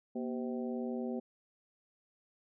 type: harmonic tone with a mistuned harmonic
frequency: 128.7 Hz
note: C3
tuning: 28 cents flat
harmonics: 2 / 3 / 4 / 5 / 6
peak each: -36 / -41 / -43 / -49 / -50 dBFS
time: 0.15-1.2 s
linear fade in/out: 10 ms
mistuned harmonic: 2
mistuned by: -130 cents
effects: none